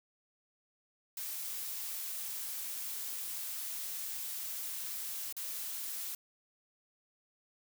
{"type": "noise with dropouts", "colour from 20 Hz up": "blue", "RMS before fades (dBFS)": -40, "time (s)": [1.17, 6.15], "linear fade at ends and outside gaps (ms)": 2, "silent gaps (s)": [5.326, 5.366], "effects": []}